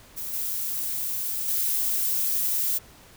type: noise with level steps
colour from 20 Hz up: violet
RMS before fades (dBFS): -33 / -29 / -25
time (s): 0.16-2.79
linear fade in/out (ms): 20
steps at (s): 0.33 / 1.48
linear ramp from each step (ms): 5
effects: pink hiss -51 dBFS RMS until 3.16 s